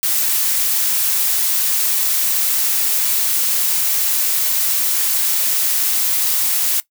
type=noise; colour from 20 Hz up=blue; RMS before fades=-17 dBFS; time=0.03-6.8 s; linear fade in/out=0 ms; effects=noise-tail reverb RT60 0.1 s tail -18 dB re dry